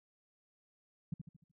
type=tone with echo; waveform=sine; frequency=161.4 Hz; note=E3; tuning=36 cents flat; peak=-33 dBFS; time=1.12-1.14 s; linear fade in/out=5 ms; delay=75 ms; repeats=5; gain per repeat=-7 dB; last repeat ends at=1.515 s; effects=none